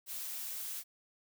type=noise; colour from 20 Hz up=blue; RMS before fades=-41 dBFS; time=0.06-0.84 s; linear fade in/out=50 ms; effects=none